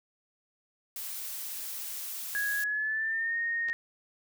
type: noise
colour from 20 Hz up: blue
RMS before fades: -38 dBFS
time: 0.96-2.64 s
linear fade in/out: 2 ms
type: tone with pitch glide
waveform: sine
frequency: 1661.2 to 1853.9 Hz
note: G#6 to A#6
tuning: 0 to -10 cents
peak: -28 dBFS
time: 2.35-3.73 s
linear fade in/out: 0 ms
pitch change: +190 cents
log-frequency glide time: 2.56-3.37 s
type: clicks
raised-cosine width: 0.2 ms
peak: -27 dBFS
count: 2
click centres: 3.686 / 3.698 s
effects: none